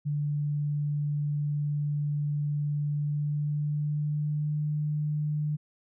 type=tone with pitch glide; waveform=sine; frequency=146.83 to 150 Hz; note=D3 to D3; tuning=0 to +37 cents; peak=-26 dBFS; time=0.05-5.57 s; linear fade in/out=20 ms; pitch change=+37 cents; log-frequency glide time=2.91-4.58 s; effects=none